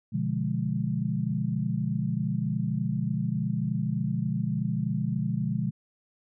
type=chord; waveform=sine; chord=B diminished seventh; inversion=none; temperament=equal; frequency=123.47 / 146.83 / 174.61 / 207.7 Hz; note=B2 / D3 / F3 / Ab3; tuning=0 / 0 / 0 / 0 cents; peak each=-31 dBFS; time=0.12-5.71 s; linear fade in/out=20 ms; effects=none